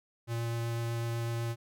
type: tone with vibrato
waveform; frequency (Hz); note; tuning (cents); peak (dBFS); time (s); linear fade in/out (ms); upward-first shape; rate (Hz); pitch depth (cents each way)
square; 116.54; A#2; 0; -32; 0.27-1.56; 50; triangle; 8; 9
effects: none